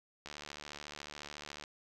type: click train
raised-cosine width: 0.2 ms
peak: -27 dBFS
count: 103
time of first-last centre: 0.26-1.638 s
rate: 74 Hz
effects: none